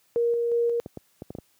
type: tone with tremolo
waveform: sine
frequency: 470.6 Hz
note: A#4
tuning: 16 cents sharp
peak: -20 dBFS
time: 0.16-0.8 s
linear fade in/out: 0 ms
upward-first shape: square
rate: 2.8 Hz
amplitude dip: 25%
type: clicks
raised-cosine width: 2 ms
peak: -22 dBFS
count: 6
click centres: 0.861 / 0.973 / 1.221 / 1.305 / 1.351 / 1.386 s
effects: white hiss -65 dBFS RMS until 1.59 s + high-pass 80 Hz 12 dB/octave